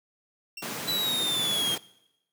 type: tone with exponential decay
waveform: 25% pulse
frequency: 2737 Hz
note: F7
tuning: 36 cents flat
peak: -31 dBFS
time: 0.57-0.77 s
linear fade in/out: 5 ms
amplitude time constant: 43 ms
type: high-pass noise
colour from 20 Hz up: pink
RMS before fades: -35 dBFS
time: 0.62-1.78 s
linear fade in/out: 5 ms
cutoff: 140 Hz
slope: 24 dB/octave
type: exponential sweep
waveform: 45% pulse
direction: down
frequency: 3994 to 3204 Hz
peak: -25 dBFS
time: 0.87-1.76 s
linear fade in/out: 20 ms
effects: noise-tail reverb RT60 0.9 s tail -22 dB re dry